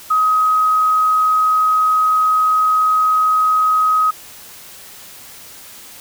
sine tone, 1263 Hz, D#6, 26 cents sharp, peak -11 dBFS, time 0.1-4.11 s, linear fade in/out 10 ms, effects white hiss -38 dBFS RMS until 6 s

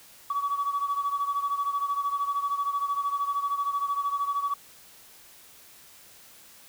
sine beating tone pair, 1133 / 1146 Hz, C#6 / D6, +37 / -43 cents, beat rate 13 Hz, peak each -26 / -30 dBFS, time 0.3-4.54 s, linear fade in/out 5 ms, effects tanh soft clip ceiling -20 dBFS + white hiss -52 dBFS RMS until 6.68 s

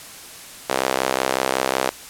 sawtooth tone with high-pass filter, 65.41 Hz, C2, in tune, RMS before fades -22 dBFS, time 0.69-1.9 s, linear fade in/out 10 ms, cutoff 540 Hz, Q 1.2, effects white hiss -39 dBFS RMS until 2.09 s + low-pass 12000 Hz 12 dB/octave

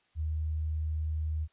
sine tone, 77.9 Hz, D#2, 3 cents sharp, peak -29 dBFS, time 0.15-1.48 s, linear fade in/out 50 ms, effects white hiss -70 dBFS RMS until 1.52 s + resampled to 8000 Hz

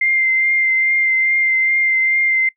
sine tone with vibrato, 2093 Hz, C7, in tune, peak -13 dBFS, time 0.01-2.49 s, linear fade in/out 5 ms, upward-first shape triangle, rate 2.4 Hz, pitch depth 20 cents each way, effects noise-tail reverb RT60 0.1 s tail -22 dB re dry

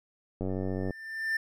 click train, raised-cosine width 2 ms, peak -20 dBFS, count 48, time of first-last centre 0.41-0.907 s, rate 94.5 Hz
triangle tone with exponential growth, 1786 Hz, A6, 25 cents sharp, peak -23 dBFS, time 0.49-1.37 s, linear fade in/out 5 ms, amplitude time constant 190 ms
effects none

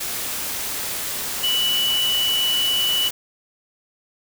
sine tone in noise, 2960 Hz, F#7, in tune, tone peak -18 dBFS, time 1.43-3.09 s, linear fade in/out 10 ms, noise white, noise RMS -27 dBFS, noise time 0-3.11 s, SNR +6 dB, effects none

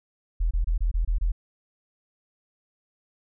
sine tone bursts, 41.22 Hz, E1, 1 cent sharp, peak -20 dBFS, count 7, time 0.4-1.32 s, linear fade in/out 10 ms, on 110 ms, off 25 ms, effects none

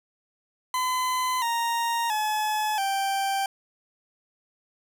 40% pulse tone with pitch steps, 1016 / 931.7 / 854.4 / 783.4 Hz, B5 / A#5 / G#5 / G5, +49 / -1 / +49 / -1 cents, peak -23 dBFS, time 0.74-3.46 s, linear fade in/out 2 ms, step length 680 ms, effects none

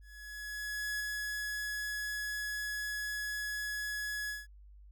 45% pulse tone with ADSR envelope, 1688 Hz, G#6, 28 cents sharp, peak -33 dBFS, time 0.01-4.47 s, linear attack 990 ms, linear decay 9 ms, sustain -2 dB, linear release 180 ms, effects added 50 Hz sine -52 dBFS peak until 4.91 s

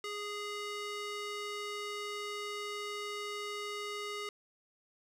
square tone with band-pass filter, 413.4 Hz, G#4, 8 cents flat, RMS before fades -40 dBFS, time 0.04-4.29 s, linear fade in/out 2 ms, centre 2800 Hz, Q 0.55, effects none

